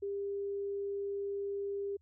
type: tone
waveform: sine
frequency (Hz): 400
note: G4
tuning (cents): +35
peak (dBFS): -34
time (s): 0.02-1.97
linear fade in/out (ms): 10
effects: added 80 Hz sine -66 dBFS peak until 2.01 s